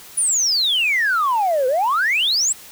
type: exponential two-way sweep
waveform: sine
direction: down then up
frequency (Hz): 10040 to 494.2 to 8130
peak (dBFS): -14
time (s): 0.17-2.53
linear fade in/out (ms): 10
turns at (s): 1.67
effects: tanh soft clip ceiling -12 dBFS + white hiss -41 dBFS RMS until 2.71 s